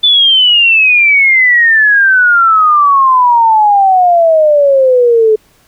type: exponential sweep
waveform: sine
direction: down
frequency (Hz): 3520 to 427.1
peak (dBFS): -4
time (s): 0.03-5.36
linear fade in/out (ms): 10
effects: pink hiss -49 dBFS RMS until 5.67 s